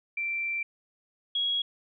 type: tone pair in turn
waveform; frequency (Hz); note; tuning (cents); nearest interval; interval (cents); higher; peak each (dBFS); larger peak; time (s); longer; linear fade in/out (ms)
sine; 2349 / 3315; D7 / G#7; 0 / -4; tritone; 596; second; -28 / -25; second; 0.17-0.63 / 1.35-1.62; first; 5
effects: none